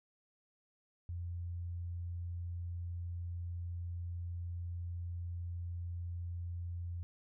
sine tone, 86.8 Hz, F2, 10 cents flat, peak -38 dBFS, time 1.09-7.03 s, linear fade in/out 0 ms, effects none

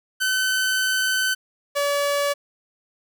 sawtooth tone pair in turn, 1522 / 571.6 Hz, F#6 / D5, +48 / -47 cents, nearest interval octave + perfect fourth, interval 1695 cents, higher first, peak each -16 / -16 dBFS, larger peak neither, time 0.2-1.35 / 1.75-2.34 s, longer first, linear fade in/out 20 ms, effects none

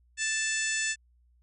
harmonic tone, 880 Hz, A5, in tune, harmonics 2 / 3 / 4 / 5 / 6 / 7 / 8 / 9 / 10, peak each -31 / -34 / -39 / -42 / -40 / -39 / -36 / -36 / -46 dBFS, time 0.17-0.96 s, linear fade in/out 50 ms, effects added 60 Hz sine -61 dBFS peak until 1.42 s

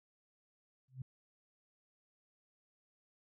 sine tone with exponential growth, 130 Hz, C3, 11 cents flat, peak -37 dBFS, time 0.88-1.02 s, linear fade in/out 5 ms, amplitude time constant 30 ms, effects none

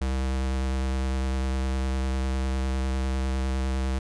square tone with vibrato, 65.6 Hz, C2, 5 cents sharp, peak -25 dBFS, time 0.01-3.99 s, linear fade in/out 5 ms, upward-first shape sine, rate 9.9 Hz, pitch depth 16 cents each way, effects resampled to 22050 Hz

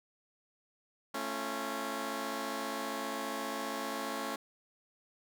10% pulse chord, A augmented, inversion none, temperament just, 220 / 275 / 343.8 Hz, A3 / C#4 / E#4, 0 / -14 / -27 cents, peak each -32 / -30 / -35 dBFS, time 1.14-4.36 s, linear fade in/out 5 ms, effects none

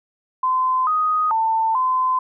sine tone with pitch steps, 1028 / 1248 / 893 / 1026 Hz, C6 / D#6 / A5 / C6, -31 / +5 / +25 / -34 cents, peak -16 dBFS, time 0.43-2.19 s, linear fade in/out 5 ms, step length 440 ms, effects none

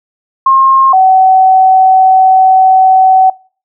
sine tone pair in turn, 1069 / 755.9 Hz, C6 / F#5, +37 / +37 cents, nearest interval tritone, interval 600 cents, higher first, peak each -3 dBFS, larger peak neither, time 0.46-0.93 / 0.93-3.3 s, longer second, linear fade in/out 5 ms, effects noise-tail reverb RT60 0.4 s tail -23 dB re dry

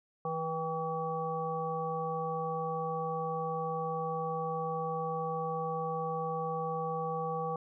harmonic tone with a mistuned harmonic, 162.3 Hz, E3, 27 cents flat, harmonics 1 / 3 / 5 / 7, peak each -39 / -36 / -37 / -38 dBFS, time 0.25-7.56 s, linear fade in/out 2 ms, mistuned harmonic 5, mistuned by -44 cents, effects none

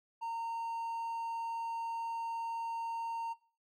triangle tone, 919 Hz, A#5, 25 cents flat, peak -34 dBFS, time 0.21-3.34 s, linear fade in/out 20 ms, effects noise-tail reverb RT60 0.4 s tail -19 dB re dry

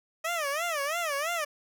15% pulse tone with vibrato, 622.3 Hz, D#5, in tune, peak -22 dBFS, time 0.24-1.45 s, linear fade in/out 10 ms, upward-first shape sine, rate 3 Hz, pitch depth 200 cents each way, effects none

